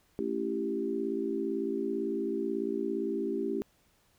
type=chord; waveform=sine; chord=A dominant seventh; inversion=none; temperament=equal with one note detuned; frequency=220 / 277.2 / 334 / 392 Hz; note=A3 / C#4 / E4 / G4; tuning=0 / 0 / +23 / 0 cents; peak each=-37 / -36 / -35 / -33 dBFS; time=0.19-3.62 s; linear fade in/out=0 ms; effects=pink hiss -68 dBFS RMS until 4.18 s